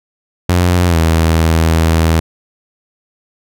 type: tone with pitch glide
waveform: sawtooth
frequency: 88.7 to 81.34 Hz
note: F2 to E2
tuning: +27 to -23 cents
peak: -5 dBFS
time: 0.49-2.2 s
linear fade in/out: 5 ms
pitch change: -150 cents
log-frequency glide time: 0.87-0.97 s
effects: none